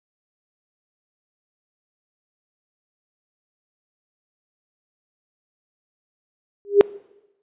sine tone with exponential growth, 404.8 Hz, G#4, 44 cents flat, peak -3 dBFS, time 6.65-6.81 s, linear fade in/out 0 ms, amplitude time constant 33 ms, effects noise-tail reverb RT60 1.0 s tail -22 dB re dry + resampled to 8000 Hz

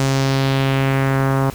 sawtooth tone with low-pass filter sweep, 135.2 Hz, C#3, 43 cents flat, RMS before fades -17 dBFS, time 0-1.5 s, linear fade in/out 2 ms, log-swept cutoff 7500 to 1100 Hz, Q 1.7, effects added 60 Hz sine -39 dBFS peak until 1.54 s + pink hiss -37 dBFS RMS until 1.54 s

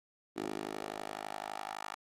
10% pulse tone with high-pass filter sweep, 51.91 Hz, G#1, in tune, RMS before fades -41 dBFS, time 0.36-1.95 s, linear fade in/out 10 ms, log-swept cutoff 340 to 990 Hz, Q 2.2, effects low-pass 11000 Hz 12 dB/octave + Opus 32 kbps

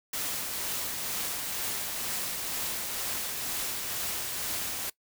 white noise with tremolo, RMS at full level -32 dBFS, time 0.13-4.9 s, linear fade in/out 5 ms, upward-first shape triangle, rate 2.1 Hz, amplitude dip 30%, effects noise-tail reverb RT60 0.1 s tail -21 dB re dry

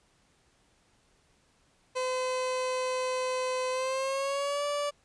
30% pulse tone with pitch glide, 511 to 580.2 Hz, C5 to D5, -41 to -21 cents, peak -26 dBFS, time 1.95-4.91 s, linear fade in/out 20 ms, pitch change +220 cents, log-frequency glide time 3.71-4.65 s, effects pink hiss -67 dBFS RMS until 5.04 s + resampled to 22050 Hz

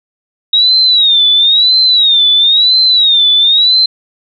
sine tone with vibrato, 3774 Hz, A#7, 21 cents sharp, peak -5 dBFS, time 0.53-3.86 s, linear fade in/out 5 ms, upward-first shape sine, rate 0.99 Hz, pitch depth 140 cents each way, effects none

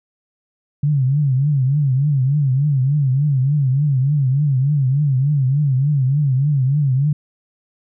sine tone with vibrato, 138.59 Hz, C#3, in tune, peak -13 dBFS, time 0.83-7.13 s, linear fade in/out 5 ms, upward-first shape triangle, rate 3.4 Hz, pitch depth 170 cents each way, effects none

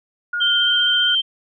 sine tone with pitch glide, 1432 to 1444.5 Hz, F6 to F#6, +43 to -42 cents, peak -20 dBFS, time 0.33-1.15 s, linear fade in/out 5 ms, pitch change +15 cents, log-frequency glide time 0.56-0.85 s
sine tone with vibrato, 3136 Hz, G7, in tune, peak -15 dBFS, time 0.4-1.22 s, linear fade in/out 20 ms, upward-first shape sine, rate 15 Hz, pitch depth 14 cents each way
effects none

